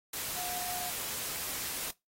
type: tone in noise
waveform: sine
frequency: 720 Hz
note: F#5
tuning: 47 cents flat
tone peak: -40 dBFS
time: 0.36-0.9 s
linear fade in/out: 5 ms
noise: white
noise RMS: -37 dBFS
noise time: 0.13-1.91 s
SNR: -6 dB
effects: noise-tail reverb RT60 0.2 s tail -22 dB re dry + AAC 48 kbps